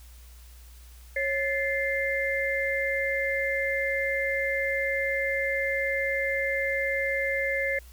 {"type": "tone cluster", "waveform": "sine", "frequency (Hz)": [547, 1743, 2093], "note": ["C#5", "A6", "C7"], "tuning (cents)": [-23, -17, 0], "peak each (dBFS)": [-29, -31, -28], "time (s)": [1.16, 7.79], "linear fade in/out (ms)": 5, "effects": ["added 60 Hz sine -46 dBFS peak until 7.92 s", "white hiss -56 dBFS RMS until 7.92 s"]}